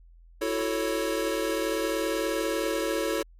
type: chord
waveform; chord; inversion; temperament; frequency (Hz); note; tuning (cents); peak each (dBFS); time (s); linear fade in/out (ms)
square; F# minor seventh; third; equal; 329.6 / 370 / 440 / 554.4; E4 / F#4 / A4 / C#5; 0 / 0 / 0 / 0; -32 / -35 / -32 / -32; 0.41-3.23; 10
effects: added 42 Hz sine -50 dBFS peak until 3.39 s + AAC 48 kbps